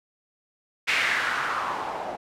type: noise with low-pass filter sweep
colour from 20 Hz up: blue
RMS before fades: -27 dBFS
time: 0.87-2.17 s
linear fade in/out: 20 ms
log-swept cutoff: 2400 to 660 Hz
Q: 2.7
effects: none